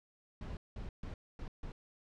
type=noise bursts at uneven times; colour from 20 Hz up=brown; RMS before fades=-43 dBFS; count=5; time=0.41-0.57 / 0.76-0.89 / 1.03-1.14 / 1.39-1.48 / 1.63-1.72 s; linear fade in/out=2 ms; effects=low-pass 5000 Hz 12 dB/octave